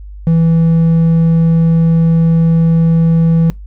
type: tone with hard clipping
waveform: sine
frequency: 164.81 Hz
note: E3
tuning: in tune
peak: -8 dBFS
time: 0.27-3.5 s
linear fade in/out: 0 ms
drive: 3 dB
effects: noise-tail reverb RT60 0.2 s tail -24 dB re dry + added 50 Hz sine -27 dBFS peak until 3.66 s